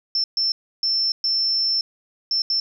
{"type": "tone bursts at uneven times", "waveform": "sine", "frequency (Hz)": 5350, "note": "E8", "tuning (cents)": 25, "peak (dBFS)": -18, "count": 6, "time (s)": [[0.15, 0.24], [0.37, 0.52], [0.83, 1.12], [1.24, 1.81], [2.31, 2.42], [2.5, 2.6]], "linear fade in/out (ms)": 2, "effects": ["10-bit"]}